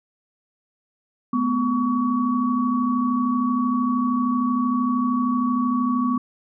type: tone cluster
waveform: sine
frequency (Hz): 215.8 / 248.8 / 1128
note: A3 / B3 / C#6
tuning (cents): -33 / +13 / +30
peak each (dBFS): -27 / -20 / -25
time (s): 1.33-6.18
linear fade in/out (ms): 5
effects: none